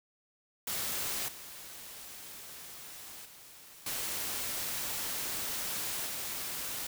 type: noise with level steps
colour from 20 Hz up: white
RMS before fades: -35 / -47 / -53 / -36 / -38 dBFS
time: 0.67-6.87 s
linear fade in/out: 5 ms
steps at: 1.28 / 3.25 / 3.86 / 6.06 s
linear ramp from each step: 5 ms
effects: none